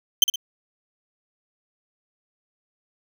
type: tone with echo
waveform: 30% pulse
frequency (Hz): 3100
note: G7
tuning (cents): -20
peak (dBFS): -7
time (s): 0.22-0.24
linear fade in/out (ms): 2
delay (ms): 59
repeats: 2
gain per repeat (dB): -8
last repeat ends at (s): 0.358
effects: none